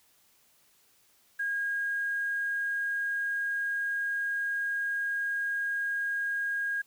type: tone with quantisation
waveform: sine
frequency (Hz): 1630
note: G#6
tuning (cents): -33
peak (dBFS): -28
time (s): 1.39-6.82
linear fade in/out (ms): 10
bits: 9
effects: white hiss -65 dBFS RMS until 6.86 s